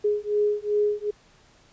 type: beating tone pair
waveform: sine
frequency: 415.3 / 417.9 Hz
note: G#4 / G#4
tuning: 0 / +11 cents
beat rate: 2.6 Hz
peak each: -24 dBFS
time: 0.04-1.11 s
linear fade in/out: 10 ms
effects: pink hiss -57 dBFS RMS until 1.72 s + resampled to 16000 Hz